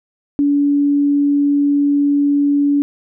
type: tone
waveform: sine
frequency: 286.1 Hz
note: D4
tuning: 45 cents flat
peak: -11 dBFS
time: 0.39-2.82 s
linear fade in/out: 0 ms
effects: none